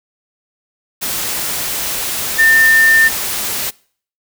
sine tone in noise, 1800 Hz, A6, 39 cents sharp, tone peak -7 dBFS, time 2.38-3.09 s, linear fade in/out 20 ms, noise white, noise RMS -20 dBFS, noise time 1.01-3.71 s, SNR +10 dB, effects noise-tail reverb RT60 0.5 s tail -24 dB re dry

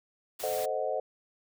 white noise, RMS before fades -40 dBFS, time 0.39-0.66 s, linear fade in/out 10 ms
sine chord, A diminished seventh, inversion none, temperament equal, 440 / 523.3 / 622.3 / 740 Hz, A4 / C5 / Eb5 / Gb5, 0 / 0 / 0 / 0 cents, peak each -36 / -33 / -33 / -35 dBFS, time 0.43-1 s, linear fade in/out 5 ms
effects none

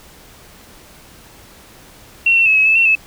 sine tone with pitch steps, 2724 / 2706 / 2587 / 2564 / 2613 / 2711 / 2602 Hz, F7 / E7 / E7 / E7 / E7 / E7 / E7, -44 / +45 / -33 / -49 / -16 / +48 / -23 cents, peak -9 dBFS, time 2.26-2.953 s, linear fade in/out 5 ms, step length 99 ms, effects pink hiss -43 dBFS RMS until 3.06 s

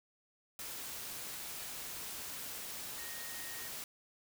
sine tone in noise, 1864.7 Hz, A#6, in tune, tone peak -50 dBFS, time 2.98-3.68 s, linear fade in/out 2 ms, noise white, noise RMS -44 dBFS, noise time 0.59-3.84 s, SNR -9 dB, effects none

